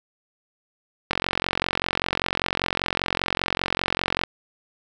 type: click train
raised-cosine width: 0.3 ms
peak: -5 dBFS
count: 142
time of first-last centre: 1.11-4.236 s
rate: 45.1 Hz
effects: none